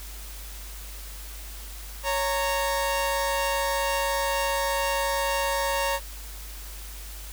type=tone pair together; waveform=sawtooth; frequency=554.4 / 923.3 Hz; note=C#5 / A#5; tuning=0 / -17 cents; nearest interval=major sixth; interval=883 cents; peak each=-23 dBFS; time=2.03-6 s; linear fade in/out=50 ms; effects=added 50 Hz sine -38 dBFS peak until 7.32 s + white hiss -43 dBFS RMS until 7.32 s